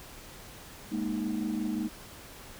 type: chord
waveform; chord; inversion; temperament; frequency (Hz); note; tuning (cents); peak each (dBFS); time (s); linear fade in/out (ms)
sine; Ab suspended second; none; equal; 207.7 / 233.1 / 311.1; Ab3 / Bb3 / Eb4; 0 / 0 / 0; -32; 0.91-1.89; 20
effects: tanh soft clip ceiling -24 dBFS + pink hiss -48 dBFS RMS until 2.59 s